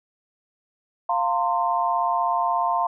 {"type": "chord", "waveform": "sine", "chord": "F suspended fourth", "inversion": "none", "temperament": "equal with one note detuned", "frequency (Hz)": [698.5, 910, 1046.5], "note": ["F5", "Bb5", "C6"], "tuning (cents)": [0, -42, 0], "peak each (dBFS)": -24, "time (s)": [1.09, 2.87], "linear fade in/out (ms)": 5, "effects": []}